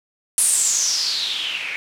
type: noise with low-pass filter sweep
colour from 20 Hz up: blue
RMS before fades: -21 dBFS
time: 0.38-1.76 s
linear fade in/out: 0 ms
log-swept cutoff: 10000 to 2200 Hz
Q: 6.9
effects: none